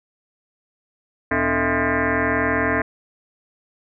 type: tone with frequency modulation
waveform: sine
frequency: 672 Hz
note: E5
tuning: 33 cents sharp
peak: -17 dBFS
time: 1.31-2.82 s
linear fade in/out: 5 ms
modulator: 186 Hz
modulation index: 7
effects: none

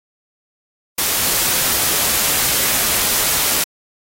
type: noise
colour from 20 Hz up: white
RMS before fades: -17 dBFS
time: 0.98-3.64 s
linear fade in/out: 5 ms
effects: AAC 48 kbps

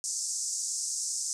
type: band-pass noise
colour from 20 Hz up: white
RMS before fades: -33 dBFS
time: 0.04-1.33 s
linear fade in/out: 0 ms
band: 5400 to 8500 Hz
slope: 48 dB/octave
effects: none

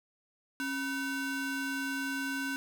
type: ring-modulated tone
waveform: square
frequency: 622.3 Hz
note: D#5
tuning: in tune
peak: -30 dBFS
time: 0.6-2.56 s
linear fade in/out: 0 ms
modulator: 895 Hz
effects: none

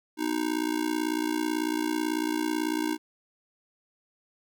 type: tone with amplitude modulation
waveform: square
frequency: 311.1 Hz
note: D#4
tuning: in tune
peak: -23 dBFS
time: 0.17-2.98 s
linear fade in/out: 50 ms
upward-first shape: sine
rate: 58.1 Hz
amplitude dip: 90%
effects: none

